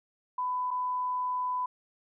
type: tone with dropouts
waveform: sine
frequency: 1000 Hz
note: B5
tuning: 21 cents sharp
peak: -28 dBFS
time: 0.38-1.66 s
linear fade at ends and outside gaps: 5 ms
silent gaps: 0.707-0.711 s
effects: none